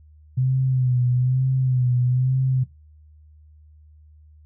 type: tone with vibrato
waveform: sine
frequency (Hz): 127.5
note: C3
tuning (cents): -44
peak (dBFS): -17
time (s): 0.37-2.64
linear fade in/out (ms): 10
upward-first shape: sine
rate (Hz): 1.1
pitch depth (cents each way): 53
effects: noise-tail reverb RT60 0.2 s tail -17 dB re dry + added 76 Hz sine -47 dBFS peak until 4.45 s